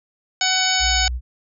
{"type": "harmonic tone", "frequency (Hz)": 749, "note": "F#5", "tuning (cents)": 21, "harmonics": [1, 2, 3, 4, 5, 6, 7, 9], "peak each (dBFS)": [-25, -25, -25, -25, -25, -25, -25, -25], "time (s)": [0.41, 1.08], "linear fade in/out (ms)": 2}
{"type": "tone", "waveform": "sine", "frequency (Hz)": 61.3, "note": "B1", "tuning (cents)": -12, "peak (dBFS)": -22, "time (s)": [0.79, 1.21], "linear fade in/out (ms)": 50}
{"effects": []}